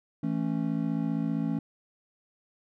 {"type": "chord", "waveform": "triangle", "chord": "A major", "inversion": "second", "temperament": "equal with one note detuned", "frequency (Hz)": [164.81, 220, 275.3], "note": ["E3", "A3", "C#4"], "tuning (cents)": [0, 0, -12], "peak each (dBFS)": -29, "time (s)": [0.23, 1.59], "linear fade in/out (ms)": 5, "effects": []}